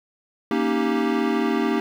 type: chord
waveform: square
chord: Eb dominant seventh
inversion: second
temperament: equal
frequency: 233.1 / 277.2 / 311.1 / 392 Hz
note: Bb3 / Db4 / Eb4 / G4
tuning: 0 / 0 / 0 / 0 cents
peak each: -25 / -27 / -26 / -26 dBFS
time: 0.51-1.8 s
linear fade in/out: 2 ms
effects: low-pass 3000 Hz 12 dB/octave + 8-bit